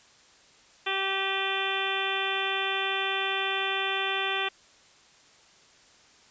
harmonic tone with a mistuned harmonic, 387.2 Hz, G4, 21 cents flat, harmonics 1 / 2 / 3 / 4 / 5 / 6 / 7 / 8 / 9, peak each -35 / -35 / -35 / -35 / -35 / -35 / -35 / -35 / -35 dBFS, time 0.86-4.49 s, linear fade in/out 10 ms, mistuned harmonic 6, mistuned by +62 cents, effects white hiss -57 dBFS RMS until 6.3 s + resampled to 16000 Hz

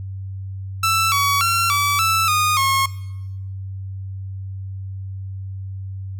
sawtooth tone with pitch steps, 1327 / 1130 / 1363 / 1150 / 1321 / 1230 / 1084 Hz, E6 / C#6 / F6 / D6 / E6 / D#6 / C#6, +11 / +33 / -43 / -37 / +3 / -20 / -39 cents, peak -12 dBFS, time 0.83-2.86 s, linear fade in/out 5 ms, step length 290 ms, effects noise-tail reverb RT60 1.0 s tail -19 dB re dry + added 96 Hz sine -27 dBFS peak until 6.19 s

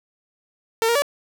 sawtooth tone with pitch steps, 452.4 / 469 / 574 Hz, A4 / A#4 / D5, +48 / +11 / -40 cents, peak -13 dBFS, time 0.82-1.021 s, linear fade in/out 0 ms, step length 67 ms, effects none

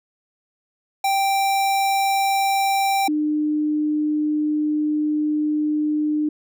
square / sine tone pair in turn, 784 / 302.1 Hz, G5 / D4, 0 / +49 cents, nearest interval octave + perfect fourth, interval 1651 cents, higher first, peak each -18 dBFS, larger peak neither, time 1.04-3.08 / 3.08-6.29 s, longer second, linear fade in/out 5 ms, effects none

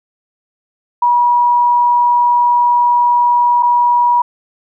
sine tone with dropouts, 965 Hz, B5, 40 cents flat, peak -8 dBFS, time 1.02-4.22 s, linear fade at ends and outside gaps 5 ms, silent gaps 3.626-3.63 s, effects none

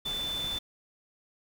sine tone in noise, 3520 Hz, A7, in tune, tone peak -31 dBFS, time 0.05-0.59 s, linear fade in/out 10 ms, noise pink, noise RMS -41 dBFS, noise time 0.05-0.59 s, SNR +7 dB, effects none

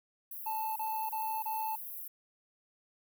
white high-pass noise, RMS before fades -43 dBFS, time 0.31-2.08 s, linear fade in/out 5 ms, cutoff 11000 Hz, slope 96 dB/octave
triangle tone bursts, 880 Hz, A5, in tune, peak -31 dBFS, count 4, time 0.46-1.756 s, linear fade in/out 5 ms, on 300 ms, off 32 ms
effects none

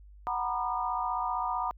sine chord, B major seventh, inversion second, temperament equal with one note detuned, 740 / 932.3 / 987.8 / 1214 Hz, F#5 / A#5 / B5 / D#6, 0 / 0 / 0 / -43 cents, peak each -34 dBFS, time 0.27-1.71 s, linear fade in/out 0 ms, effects added 50 Hz sine -49 dBFS peak until 1.77 s

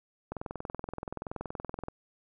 click train, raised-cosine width 1 ms, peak -22 dBFS, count 34, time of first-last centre 0.32-1.884 s, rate 21.1 Hz, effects none

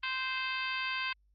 harmonic tone, 521 Hz, C5, 7 cents flat, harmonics 2 / 3 / 4 / 5 / 6 / 7 / 8 / 9, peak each -39 / -38 / -40 / -37 / -42 / -46 / -50 / -45 dBFS, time 0.03-1.13 s, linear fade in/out 5 ms, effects added 50 Hz sine -65 dBFS peak until 1.34 s + Opus 32 kbps

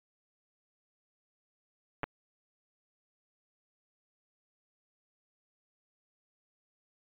clicks, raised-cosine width 0.5 ms, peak -18 dBFS, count 2, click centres 2.033 / 2.04 s, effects resampled to 8000 Hz

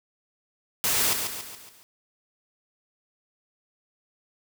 white noise with echo, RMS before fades -24 dBFS, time 0.84-1.13 s, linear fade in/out 0 ms, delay 140 ms, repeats 5, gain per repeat -6 dB, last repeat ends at 1.83 s, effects none

